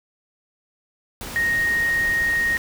sine tone in noise, 1864.7 Hz, A#6, in tune, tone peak -18 dBFS, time 1.36-2.57 s, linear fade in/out 0 ms, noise pink, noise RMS -33 dBFS, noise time 1.21-2.58 s, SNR +12 dB, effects none

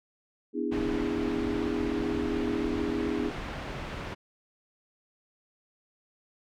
sine chord, E dominant seventh, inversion second, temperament equal with one note detuned, 246.9 / 293.7 / 329.6 / 410.5 Hz, B3 / D4 / E4 / G#4, 0 / 0 / 0 / -20 cents, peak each -33 dBFS, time 0.53-3.32 s, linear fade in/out 50 ms
pink low-pass noise, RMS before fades -37 dBFS, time 0.71-4.15 s, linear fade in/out 20 ms, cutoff 2700 Hz, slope 12 dB/octave
effects none

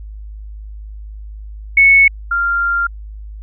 sine tone pair in turn, 2208 / 1391 Hz, C#7 / F6, -7 / -7 cents, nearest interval minor sixth, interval 800 cents, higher first, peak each -5 / -13 dBFS, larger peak first, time 1.77-2.08 / 2.31-2.87 s, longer second, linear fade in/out 5 ms, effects added 52 Hz sine -28 dBFS peak until 3.42 s

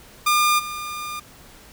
sawtooth tone with level steps, 1206 Hz, D6, 46 cents sharp, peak -12 / -25 dBFS, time 0.26-1.2 s, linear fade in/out 10 ms, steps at 0.58 s, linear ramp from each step 20 ms, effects pink hiss -47 dBFS RMS until 1.72 s

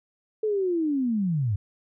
sine linear sweep, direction down, 440 to 92.5 Hz, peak -22 dBFS, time 0.43-1.56 s, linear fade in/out 5 ms, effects none

